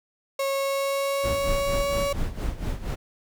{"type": "tone with pitch glide", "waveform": "35% pulse", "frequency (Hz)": [547, 563], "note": ["C#5", "C#5"], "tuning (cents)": [-23, 27], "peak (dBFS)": -22, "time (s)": [0.39, 2.13], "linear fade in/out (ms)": 5, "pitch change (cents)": 50, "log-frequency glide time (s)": [0.49, 1.93]}
{"type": "noise with tremolo", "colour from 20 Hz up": "brown", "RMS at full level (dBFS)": -26, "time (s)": [1.23, 2.96], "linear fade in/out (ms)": 20, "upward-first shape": "sine", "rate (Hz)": 4.3, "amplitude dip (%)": 75}
{"effects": []}